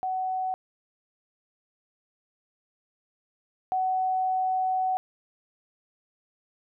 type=tone pair in turn; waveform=sine; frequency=749 / 749 Hz; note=F#5 / F#5; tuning=+21 / +21 cents; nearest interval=unison; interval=0 cents; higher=neither; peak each=-26 / -23 dBFS; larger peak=second; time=0.03-0.54 / 3.72-4.97 s; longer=second; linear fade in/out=0 ms; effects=none